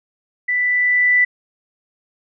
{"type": "tone with level ramp", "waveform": "sine", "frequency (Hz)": 1981, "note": "B6", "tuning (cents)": 5, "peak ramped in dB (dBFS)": [-16, -10], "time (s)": [0.48, 1.25], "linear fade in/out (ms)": 10, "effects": []}